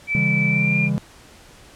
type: tone with pitch glide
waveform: sine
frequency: 2318 to 2398 Hz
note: D7 to D7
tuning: -23 to +36 cents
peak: -19 dBFS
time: 0.07-0.9 s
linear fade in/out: 50 ms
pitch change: +59 cents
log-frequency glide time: 0.47-0.79 s
type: chord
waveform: triangle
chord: C# diminished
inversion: none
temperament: equal with one note detuned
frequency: 138.59 / 164.81 / 201 Hz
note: C#3 / E3 / G3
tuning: 0 / 0 / +44 cents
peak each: -21 dBFS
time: 0.15-0.98 s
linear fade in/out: 0 ms
effects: pink hiss -47 dBFS RMS until 1.75 s + low-pass 10000 Hz 12 dB/octave